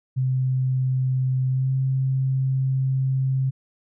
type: tone with pitch glide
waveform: sine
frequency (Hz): 129.8 to 132.53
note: C3 to C3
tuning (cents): -13 to +23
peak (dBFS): -19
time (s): 0.16-3.51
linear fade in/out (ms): 20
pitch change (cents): +36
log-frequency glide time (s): 1.49-1.72
effects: none